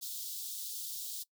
white high-pass noise, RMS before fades -41 dBFS, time 0.01-1.24 s, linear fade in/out 20 ms, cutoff 3400 Hz, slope 48 dB/octave, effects noise-tail reverb RT60 0.1 s tail -21 dB re dry

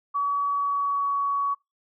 sine tone with pitch glide, 1136 to 1124.9 Hz, C#6 to C#6, +42 to +25 cents, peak -22 dBFS, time 0.14-1.55 s, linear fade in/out 20 ms, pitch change -17 cents, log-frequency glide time 0.49-1.17 s, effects noise-tail reverb RT60 0.2 s tail -23 dB re dry

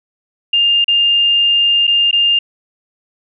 sine tone with dropouts, 2808 Hz, F7, 9 cents sharp, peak -9 dBFS, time 0.53-2.39 s, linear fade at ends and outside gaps 5 ms, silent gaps 0.844-0.88 / 1.87-1.876 / 2.112-2.128 s, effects none

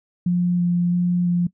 sine tone with vibrato, 175.9 Hz, F3, 13 cents sharp, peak -16 dBFS, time 0.26-1.47 s, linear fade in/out 5 ms, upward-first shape square, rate 1.5 Hz, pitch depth 9 cents each way, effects noise-tail reverb RT60 0.1 s tail -20 dB re dry

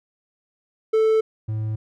triangle tone pair in turn, 440 / 108.77 Hz, A4 / A2, 0 / -19 cents, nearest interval 2 octaves, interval 2419 cents, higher first, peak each -13 / -21 dBFS, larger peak first, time 0.93-1.21 / 1.48-1.76 s, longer neither, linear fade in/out 10 ms, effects none

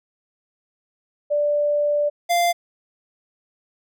sine / square tone pair in turn, 587.3 / 694.4 Hz, D5 / F5, 0 / -10 cents, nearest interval minor third, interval 290 cents, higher second, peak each -17 dBFS, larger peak neither, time 1.3-2.1 / 2.29-2.53 s, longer first, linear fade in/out 20 ms, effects none

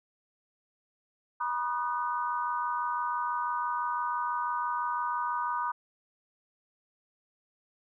sine tone cluster, 965 / 1051 / 1225 / 1500 Hz, B5 / C6 / D#6 / F#6, -40 / +7 / -27 / +23 cents, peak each -31 / -40 / -33 / -39 dBFS, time 1.4-5.72 s, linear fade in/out 10 ms, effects none

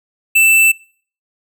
square tone, 2656 Hz, E7, 12 cents sharp, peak -8 dBFS, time 0.35-0.72 s, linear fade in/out 10 ms, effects noise-tail reverb RT60 0.5 s tail -24 dB re dry

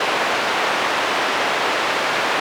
pink band-pass noise, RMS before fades -20 dBFS, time 0-2.4 s, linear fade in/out 5 ms, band 540 to 2900 Hz, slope 12 dB/octave, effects none

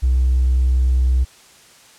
sine tone with hard clipping, 63.6 Hz, C2, 48 cents flat, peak -13 dBFS, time 0.02-1.25 s, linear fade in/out 20 ms, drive 1 dB, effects white hiss -47 dBFS RMS until 1.98 s + low-pass 9000 Hz 12 dB/octave

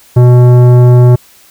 triangle tone with tanh clipping, 123.3 Hz, B2, 2 cents flat, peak -3 dBFS, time 0.16-1.16 s, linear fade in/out 10 ms, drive 18 dB, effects white hiss -42 dBFS RMS until 1.5 s

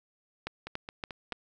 two click trains, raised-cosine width 0.3 ms, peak -23 / -18 dBFS, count 4 / 4, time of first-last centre 0.67-1.326 / 0.47-1.322 s, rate 4.57 / 3.52 Hz, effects none

